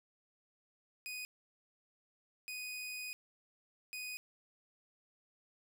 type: tone bursts at uneven times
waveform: sawtooth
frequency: 2489 Hz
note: D#7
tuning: in tune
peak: -38 dBFS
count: 3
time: 1.06-1.25 / 2.48-3.13 / 3.93-4.17 s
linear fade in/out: 0 ms
effects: none